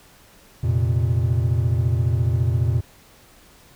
triangle chord, F suspended fourth, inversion none, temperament just, 87.31 / 116.41 / 130.96 Hz, F2 / Bb2 / C3, 0 / -2 / +2 cents, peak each -20 / -18 / -22 dBFS, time 0.63-2.81 s, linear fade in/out 10 ms, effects pink hiss -51 dBFS RMS until 3.75 s

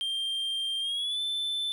triangle tone with pitch glide, 3178 to 3526 Hz, G7 to A7, +23 to +3 cents, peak -27 dBFS, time 0.01-1.72 s, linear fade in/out 0 ms, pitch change +180 cents, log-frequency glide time 0.8-1.21 s, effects none

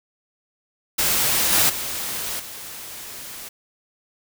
white noise with level steps, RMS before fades -20 / -17 / -28 / -36 dBFS, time 0.98-3.49 s, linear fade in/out 10 ms, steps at 1.52 / 1.69 / 2.39 s, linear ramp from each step 10 ms, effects none

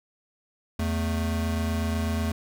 square tone pair together, 83 / 220.9 Hz, E2 / A3, +12 / +7 cents, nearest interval octave + perfect fourth, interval 1695 cents, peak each -27 / -30 dBFS, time 0.79-2.32 s, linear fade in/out 5 ms, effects none

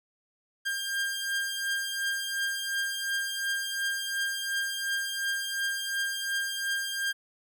sawtooth beating tone pair, 1600 / 1602.8 Hz, G6 / G6, +35 / +38 cents, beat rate 2.8 Hz, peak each -27 / -31 dBFS, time 0.65-7.13 s, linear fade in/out 20 ms, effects none

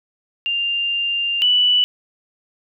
sine tone pair in turn, 2794 / 2965 Hz, F7 / F#7, 0 / +3 cents, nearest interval minor second, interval 103 cents, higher second, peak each -18 / -12 dBFS, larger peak second, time 0.46-1.42 / 1.42-1.84 s, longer first, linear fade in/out 0 ms, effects none

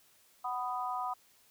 harmonic tone, 248.4 Hz, B3, 10 cents sharp, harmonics 3 / 4 / 5, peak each -37 / -37 / -38 dBFS, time 0.44-1.14 s, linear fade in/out 10 ms, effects white hiss -65 dBFS RMS until 1.5 s

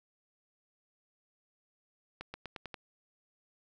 accelerating click train, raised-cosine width 0.3 ms, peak -25 dBFS, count 6, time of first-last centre 2.21-2.742 s, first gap 130 ms, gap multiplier 0.9, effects none

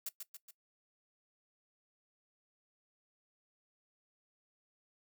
blue noise with echo, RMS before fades -39 dBFS, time 0.06-0.09 s, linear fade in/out 5 ms, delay 140 ms, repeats 3, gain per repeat -5 dB, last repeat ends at 0.51 s, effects noise-tail reverb RT60 0.1 s tail -18 dB re dry

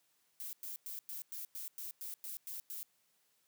violet noise bursts, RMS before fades -44 dBFS, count 11, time 0.4-2.83 s, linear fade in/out 0 ms, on 130 ms, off 100 ms, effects white hiss -75 dBFS RMS until 3.47 s + high-pass 100 Hz 12 dB/octave

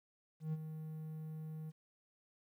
triangle tone with ADSR envelope, 156.8 Hz, D#3, 14 cents sharp, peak -32 dBFS, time 0.4-1.72 s, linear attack 130 ms, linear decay 34 ms, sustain -9 dB, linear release 31 ms, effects 12-bit

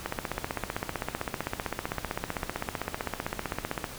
click train, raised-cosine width 0.5 ms, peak -14 dBFS, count 60, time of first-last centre 0.06-3.842 s, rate 15.6 Hz, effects pink hiss -42 dBFS RMS until 3.98 s

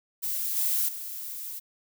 violet noise with level steps, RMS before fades -30 / -26 / -37 dBFS, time 0.22-1.6 s, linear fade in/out 20 ms, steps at 0.56 / 0.88 s, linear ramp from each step 10 ms, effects none

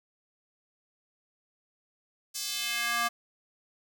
square tone with high-pass filter sweep, 235.7 Hz, A#3, 19 cents sharp, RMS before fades -31 dBFS, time 2.34-3.09 s, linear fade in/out 20 ms, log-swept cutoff 5900 to 1000 Hz, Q 1.5, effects 9-bit

